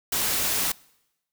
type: noise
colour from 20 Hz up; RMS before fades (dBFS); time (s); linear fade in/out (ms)
white; -25; 0.12-0.72; 5
effects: noise-tail reverb RT60 0.9 s tail -24 dB re dry